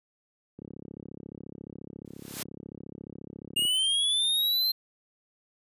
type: click train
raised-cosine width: 3 ms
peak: -27 dBFS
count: 106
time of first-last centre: 0.59-3.651 s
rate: 34.3 Hz
type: noise with exponential growth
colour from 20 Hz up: white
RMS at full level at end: -32 dBFS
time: 2.05-2.43 s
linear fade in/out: 5 ms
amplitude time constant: 81 ms
type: linear sweep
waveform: square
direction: up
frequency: 2814 to 4159 Hz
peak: -24 dBFS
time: 3.56-4.72 s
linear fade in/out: 10 ms
effects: high-pass 150 Hz 12 dB/octave + resampled to 32000 Hz